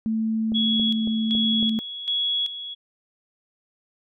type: tone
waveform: sine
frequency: 221.5 Hz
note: A3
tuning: 12 cents sharp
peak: -21 dBFS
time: 0.06-1.79 s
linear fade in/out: 0 ms
type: click train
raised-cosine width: 2 ms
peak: -23 dBFS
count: 5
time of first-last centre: 0.52-1.628 s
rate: 3.61 Hz
type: tone with tremolo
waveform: sine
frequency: 3352 Hz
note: G#7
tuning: 15 cents sharp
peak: -21 dBFS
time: 0.54-2.75 s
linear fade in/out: 20 ms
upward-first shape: square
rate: 1.3 Hz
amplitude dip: 70%
effects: none